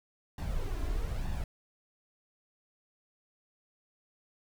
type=noise with flanger; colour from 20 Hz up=brown; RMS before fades=-33 dBFS; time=0.38-1.44 s; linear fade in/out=2 ms; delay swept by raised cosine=1.1 to 3 ms; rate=1.1 Hz; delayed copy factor=+0.6; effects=none